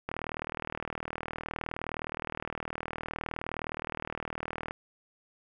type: click train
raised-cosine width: 0.5 ms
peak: -19 dBFS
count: 183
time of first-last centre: 0.09-4.709 s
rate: 39.4 Hz
effects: none